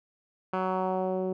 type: tone with low-pass filter sweep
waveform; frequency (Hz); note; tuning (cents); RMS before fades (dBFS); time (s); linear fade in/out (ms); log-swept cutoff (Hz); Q
10% pulse; 186.6; F#3; +15; -29; 0.53-1.33; 5; 1600 to 400; 1.6
effects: none